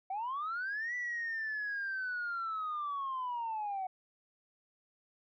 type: linear two-way sweep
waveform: sine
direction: up then down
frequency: 740 to 1975.5 to 740 Hz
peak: -33 dBFS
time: 0.1-3.87 s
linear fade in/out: 5 ms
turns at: 0.95 s
effects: tanh soft clip ceiling -31 dBFS